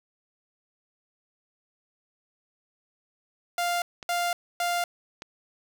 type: tone bursts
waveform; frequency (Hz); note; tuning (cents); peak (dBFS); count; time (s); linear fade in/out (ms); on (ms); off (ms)
sawtooth; 698.5; F5; 0; -21; 3; 3.58-4.84; 2; 240; 270
type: clicks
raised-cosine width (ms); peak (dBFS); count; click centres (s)
0.2; -21; 2; 4.028 / 5.221
effects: none